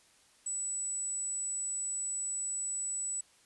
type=tone; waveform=sine; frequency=7900 Hz; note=B8; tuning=in tune; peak=-33 dBFS; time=0.46-3.21 s; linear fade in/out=5 ms; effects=white hiss -64 dBFS RMS until 3.45 s + resampled to 24000 Hz